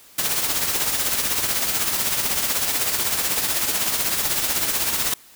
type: noise with tremolo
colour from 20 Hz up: white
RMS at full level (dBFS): -20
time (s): 0.18-5.14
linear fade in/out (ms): 5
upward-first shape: triangle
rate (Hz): 16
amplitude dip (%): 55
effects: white hiss -49 dBFS RMS until 5.35 s

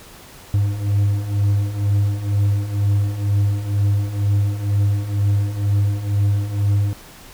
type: beating tone pair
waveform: triangle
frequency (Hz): 100 / 102.1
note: G2 / G#2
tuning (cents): +35 / -29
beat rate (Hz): 2.1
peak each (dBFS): -20 / -15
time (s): 0.54-6.93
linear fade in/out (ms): 0
effects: pink hiss -42 dBFS RMS until 7.33 s

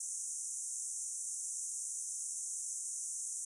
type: band-pass noise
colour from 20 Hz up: white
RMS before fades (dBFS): -41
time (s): 0-3.45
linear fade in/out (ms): 5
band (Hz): 6000 to 9900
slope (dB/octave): 96
effects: resampled to 24000 Hz

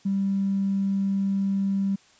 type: tone with tanh clipping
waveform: triangle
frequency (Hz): 196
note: G3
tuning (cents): 0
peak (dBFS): -21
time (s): 0.05-1.96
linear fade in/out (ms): 10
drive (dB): 2
effects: white hiss -57 dBFS RMS until 2.19 s + resampled to 16000 Hz

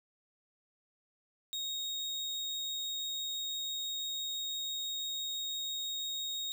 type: tone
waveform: 35% pulse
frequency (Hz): 3749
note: A#7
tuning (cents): +9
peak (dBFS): -33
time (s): 1.53-6.52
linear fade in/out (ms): 0
effects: none

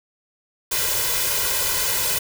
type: noise with comb filter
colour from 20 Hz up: white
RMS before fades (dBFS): -22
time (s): 0.71-2.19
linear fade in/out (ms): 10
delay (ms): 2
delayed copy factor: +1
effects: none

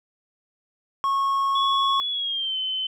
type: tone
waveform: triangle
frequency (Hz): 1096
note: C#6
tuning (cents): -20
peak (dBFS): -18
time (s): 1.04-2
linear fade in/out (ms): 0
type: tone with pitch glide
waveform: sine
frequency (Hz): 3393 to 3058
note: G#7 to G7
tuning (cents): +36 to -44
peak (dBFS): -24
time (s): 1.55-2.87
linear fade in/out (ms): 5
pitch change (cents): -180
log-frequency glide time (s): 2.11-2.57
effects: none

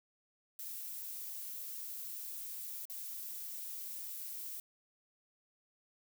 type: noise with dropouts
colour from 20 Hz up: violet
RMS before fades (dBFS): -44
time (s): 0.59-4.6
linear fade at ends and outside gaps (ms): 2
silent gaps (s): 2.854-2.898
effects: none

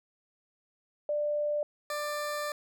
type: tone pair in turn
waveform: sine / 20% pulse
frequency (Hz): 592 / 592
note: D5 / D5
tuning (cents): +14 / +14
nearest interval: unison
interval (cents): 0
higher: neither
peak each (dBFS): -27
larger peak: neither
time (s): 1.09-1.63 / 1.9-2.52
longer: second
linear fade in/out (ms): 2
effects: none

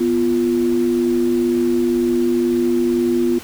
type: tone pair together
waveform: sine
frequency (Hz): 246.1 / 348.1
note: B3 / F4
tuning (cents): -6 / -6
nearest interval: tritone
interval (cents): 600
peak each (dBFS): -18 / -16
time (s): 0-3.39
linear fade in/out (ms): 10
effects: pink hiss -36 dBFS RMS until 3.43 s

